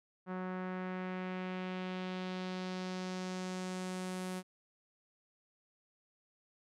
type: tone with low-pass filter sweep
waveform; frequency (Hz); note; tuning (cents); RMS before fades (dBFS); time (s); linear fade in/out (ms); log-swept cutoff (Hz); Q
sawtooth; 184.4; F#3; -6; -40; 0.26-4.43; 50; 1400 to 11000; 1.5
effects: none